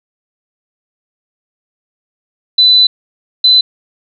sine tone pair in turn, 3999 / 4022 Hz, B7 / B7, +21 / +31 cents, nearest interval unison, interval 10 cents, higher second, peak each -4 dBFS, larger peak neither, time 2.58-2.87 / 3.44-3.61 s, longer first, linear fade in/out 5 ms, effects none

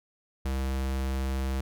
square tone, 66.3 Hz, C2, 23 cents sharp, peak -28 dBFS, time 0.45-1.61 s, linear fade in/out 5 ms, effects none

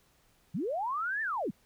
sine linear two-way sweep, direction up then down, 135.2 to 1814 to 135.2 Hz, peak -30 dBFS, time 0.54-1.51 s, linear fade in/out 10 ms, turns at 1.22 s, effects pink hiss -67 dBFS RMS until 1.65 s

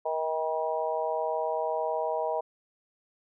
harmonic tone with a mistuned harmonic, 158.4 Hz, D#3, 31 cents sharp, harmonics 3 / 4 / 5 / 6, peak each -33 / -30 / -34 / -34 dBFS, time 0.05-2.41 s, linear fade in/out 10 ms, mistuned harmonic 6, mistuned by +22 cents, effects none

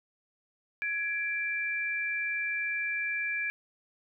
sine tone pair together, 1671.4 / 2349 Hz, G#6 / D7, +11 / 0 cents, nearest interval tritone, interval 589 cents, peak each -33 / -31 dBFS, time 0.82-3.5 s, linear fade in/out 0 ms, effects none

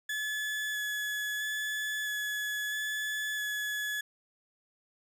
35% pulse tone with vibrato, 1710 Hz, A6, 50 cents flat, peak -30 dBFS, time 0.09-4.01 s, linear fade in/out 5 ms, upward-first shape square, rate 0.76 Hz, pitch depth 9 cents each way, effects none

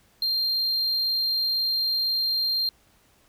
triangle tone, 4186 Hz, C8, in tune, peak -21 dBFS, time 0.22-2.69 s, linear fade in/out 2 ms, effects pink hiss -61 dBFS RMS until 3.28 s

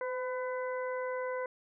harmonic tone with a mistuned harmonic, 502 Hz, B4, 28 cents sharp, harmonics 1 / 2 / 3 / 4, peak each -34 / -40 / -44 / -46 dBFS, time 0.01-1.46 s, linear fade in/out 2 ms, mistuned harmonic 1, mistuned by +27 cents, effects none

